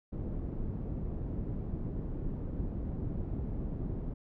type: low-pass noise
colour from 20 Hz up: pink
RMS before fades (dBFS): -36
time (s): 0.12-4.14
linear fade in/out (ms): 10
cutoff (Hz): 280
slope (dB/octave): 12
effects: none